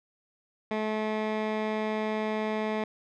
15% pulse tone with low-pass filter, 215.9 Hz, A3, 33 cents flat, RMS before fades -30 dBFS, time 0.71-2.84 s, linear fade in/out 2 ms, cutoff 2600 Hz, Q 0.94, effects none

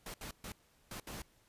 pink noise bursts at uneven times, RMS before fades -45 dBFS, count 5, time 0.06-0.14 / 0.21-0.31 / 0.44-0.52 / 0.91-1 / 1.07-1.22 s, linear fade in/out 2 ms, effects pink hiss -69 dBFS RMS until 1.48 s + resampled to 32000 Hz

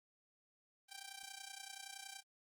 5% pulse tone with amplitude modulation, 784 Hz, G5, in tune, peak -34 dBFS, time 0.88-2.23 s, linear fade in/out 50 ms, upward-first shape sine, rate 30.6 Hz, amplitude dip 80%, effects Opus 24 kbps

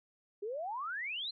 sine exponential sweep, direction up, 390.8 to 4226 Hz, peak -36 dBFS, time 0.42-1.31 s, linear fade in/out 10 ms, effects none

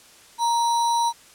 sine tone with sample-and-hold, 935 Hz, A#5, 5 cents sharp, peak -18 dBFS, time 0.38-1.13 s, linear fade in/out 50 ms, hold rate 4900 Hz, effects white hiss -50 dBFS RMS until 1.34 s + low-pass 10000 Hz 12 dB/octave

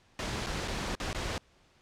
pink noise with dropouts, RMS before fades -34 dBFS, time 0.19-1.38 s, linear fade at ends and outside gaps 1 ms, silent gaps 0.463-0.468 / 0.677-0.681 / 0.952-1 / 1.13-1.147 s, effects pink hiss -64 dBFS RMS until 1.81 s + low-pass 6000 Hz 12 dB/octave

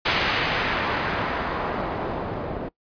white noise with low-pass filter sweep, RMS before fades -26 dBFS, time 0.05-2.69 s, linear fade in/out 10 ms, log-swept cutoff 3100 to 520 Hz, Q 0.89, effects noise-tail reverb RT60 0.1 s tail -21 dB re dry + resampled to 11025 Hz

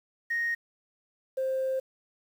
sine tone pair in turn, 1864.7 / 526.4 Hz, A#6 / C5, 0 / +10 cents, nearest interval octave + minor seventh, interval 2190 cents, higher first, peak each -25 dBFS, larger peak neither, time 0.3-0.55 / 1.37-1.8 s, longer second, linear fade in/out 10 ms, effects tanh soft clip ceiling -23 dBFS + 9-bit

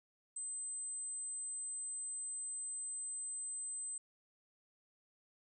sine tone, 8160 Hz, C9, 44 cents flat, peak -40 dBFS, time 0.36-3.98 s, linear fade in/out 5 ms, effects none

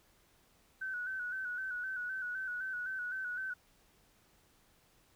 sine tone with vibrato, 1500 Hz, F#6, 23 cents sharp, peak -36 dBFS, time 0.81-3.54 s, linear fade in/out 10 ms, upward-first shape square, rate 3.9 Hz, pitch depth 42 cents each way, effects pink hiss -68 dBFS RMS until 5.15 s

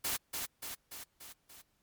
white noise with echo, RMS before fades -34 dBFS, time 0.04-0.17 s, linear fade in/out 10 ms, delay 290 ms, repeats 5, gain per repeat -4 dB, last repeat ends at 1.62 s, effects pink hiss -75 dBFS RMS until 1.82 s + MP3 96 kbps

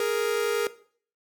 45% pulse tone pair together, 415.3 / 466.2 Hz, G#4 / A#4, 0 / 0 cents, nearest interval major second, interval 200 cents, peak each -27 / -26 dBFS, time 0-0.67 s, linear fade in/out 2 ms, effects noise-tail reverb RT60 0.5 s tail -17 dB re dry

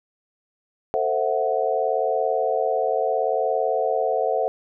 sine chord, F# half-diminished seventh, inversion first, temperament equal with one note detuned, 445.6 / 523.3 / 659.3 / 740 Hz, A4 / C5 / E5 / F#5, +22 / 0 / 0 / 0 cents, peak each -25 dBFS, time 0.94-4.48 s, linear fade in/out 0 ms, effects none

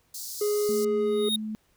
pink high-pass noise, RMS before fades -37 dBFS, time 0.14-0.85 s, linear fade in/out 5 ms, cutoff 4400 Hz, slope 48 dB/octave
triangle tone, 416.3 Hz, G#4, 4 cents sharp, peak -21 dBFS, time 0.41-1.29 s, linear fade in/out 5 ms
sine tone with pitch glide, 220 to 216 Hz, A3 to A3, 0 to -32 cents, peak -30 dBFS, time 0.69-1.55 s, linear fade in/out 0 ms, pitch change -32 cents, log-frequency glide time 1.24-1.34 s
square tone with exponential growth, 3729 Hz, A#7, in tune, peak -22 dBFS, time 0.97-1.36 s, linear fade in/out 5 ms, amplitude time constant 84 ms
effects pink hiss -67 dBFS RMS until 1.76 s

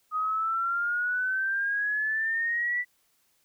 sine exponential sweep, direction up, 1244.5 to 1975.5 Hz, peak -25 dBFS, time 0.11-2.85 s, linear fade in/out 50 ms, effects white hiss -69 dBFS RMS until 3.44 s

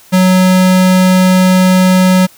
square tone, 185 Hz, F#3, in tune, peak -6 dBFS, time 0.12-2.27 s, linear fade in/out 20 ms, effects white hiss -42 dBFS RMS until 2.37 s

